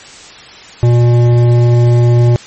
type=tone with hard clipping; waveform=triangle; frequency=120 Hz; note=B2; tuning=49 cents flat; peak=-7 dBFS; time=0.83-2.36 s; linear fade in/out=0 ms; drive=15 dB; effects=white hiss -34 dBFS RMS until 2.46 s + MP3 32 kbps